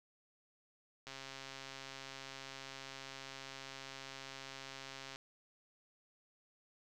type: click train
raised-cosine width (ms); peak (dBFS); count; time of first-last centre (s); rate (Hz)
0.2; -30; 553; 1.07-5.159; 135
effects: none

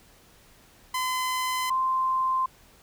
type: tone pair in turn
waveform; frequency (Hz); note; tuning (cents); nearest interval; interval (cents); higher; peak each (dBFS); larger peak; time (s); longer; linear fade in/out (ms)
sawtooth / sine; 1021 / 1043.1; C6 / C6; -43 / -6; unison; 37; second; -22; neither; 0.94-1.7 / 1.7-2.46; neither; 5
effects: pink hiss -56 dBFS RMS until 2.82 s

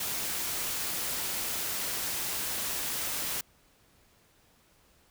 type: noise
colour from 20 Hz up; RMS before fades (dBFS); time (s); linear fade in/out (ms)
white; -33; 0-3.41; 5
effects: pink hiss -64 dBFS RMS until 5.1 s

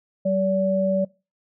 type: tone pair together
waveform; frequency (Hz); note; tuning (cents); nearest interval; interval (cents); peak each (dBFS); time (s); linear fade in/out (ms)
sine; 191.55 / 574; G3 / D5; -40 / -40; octave + perfect fifth; 1900; -23 / -20; 0.25-1.05; 10
effects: noise-tail reverb RT60 0.3 s tail -23 dB re dry

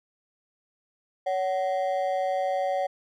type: ring-modulated tone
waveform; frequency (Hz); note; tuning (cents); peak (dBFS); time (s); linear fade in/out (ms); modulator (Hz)
triangle; 656; E5; -9; -19; 1.26-2.87; 10; 93.8
effects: none

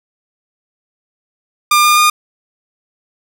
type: tone with pitch steps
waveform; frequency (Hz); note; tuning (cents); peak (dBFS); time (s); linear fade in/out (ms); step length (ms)
sawtooth; 1200 / 1209 / 1218.2; D6 / D6 / D#6; +37 / +50 / -37; -4; 1.71-2.1; 5; 130
effects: none

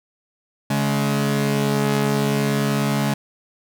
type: tone pair together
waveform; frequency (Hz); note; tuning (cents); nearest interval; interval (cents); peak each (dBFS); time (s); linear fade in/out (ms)
sawtooth; 141 / 211.3; C#3 / G#3; +30 / +30; perfect fifth; 700; -17; 0.7-3.14; 5
effects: none

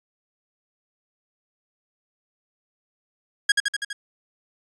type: tone with echo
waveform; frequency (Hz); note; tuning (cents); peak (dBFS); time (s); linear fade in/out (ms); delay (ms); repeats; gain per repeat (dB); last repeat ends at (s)
sawtooth; 1644; G#6; -18; -10; 3.49-3.52; 5; 82; 5; -3; 3.93
effects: resampled to 22050 Hz

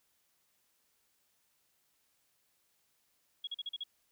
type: tone bursts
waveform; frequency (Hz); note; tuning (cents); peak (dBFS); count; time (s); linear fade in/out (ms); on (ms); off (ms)
sine; 3322; G#7; 0; -36; 6; 3.44-3.837; 5; 32; 41
effects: white hiss -75 dBFS RMS until 4.11 s

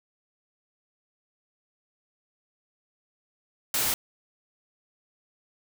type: noise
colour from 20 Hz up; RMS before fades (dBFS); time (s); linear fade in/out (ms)
white; -26; 3.74-3.94; 2
effects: none

